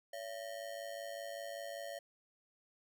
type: ring-modulated tone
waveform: square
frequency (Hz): 620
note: D#5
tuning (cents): -6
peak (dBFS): -40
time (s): 0.13-1.99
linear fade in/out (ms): 5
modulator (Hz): 52.6
effects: none